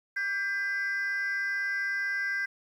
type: tone pair together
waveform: sine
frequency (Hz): 1586.9 / 2011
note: G6 / B6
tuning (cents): +21 / +31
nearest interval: major third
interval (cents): 410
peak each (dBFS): -27 / -31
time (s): 0.16-2.46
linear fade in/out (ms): 10
effects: tanh soft clip ceiling -25 dBFS + 10-bit